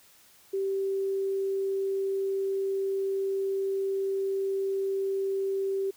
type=tone; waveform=sine; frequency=389.2 Hz; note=G4; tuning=12 cents flat; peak=-26 dBFS; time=0.53-5.91 s; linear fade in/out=10 ms; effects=white hiss -58 dBFS RMS until 5.96 s